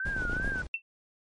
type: tone with vibrato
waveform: sine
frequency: 1517 Hz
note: F#6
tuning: 43 cents sharp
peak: -30 dBFS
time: 0-0.62 s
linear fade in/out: 2 ms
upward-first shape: triangle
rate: 2.6 Hz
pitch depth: 130 cents each way
type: noise with tremolo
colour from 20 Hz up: brown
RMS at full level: -33 dBFS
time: 0.05-0.67 s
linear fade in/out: 5 ms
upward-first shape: triangle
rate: 7.9 Hz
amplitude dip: 55%
type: clicks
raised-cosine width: 2 ms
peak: -24 dBFS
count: 11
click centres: 0.165 / 0.221 / 0.252 / 0.297 / 0.332 / 0.367 / 0.399 / 0.446 / 0.477 / 0.52 / 0.558 s
type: tone with exponential decay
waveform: sine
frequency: 2689 Hz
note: E7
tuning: 34 cents sharp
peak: -24 dBFS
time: 0.74-0.82 s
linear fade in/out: 2 ms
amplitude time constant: 16 ms
effects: MP3 48 kbps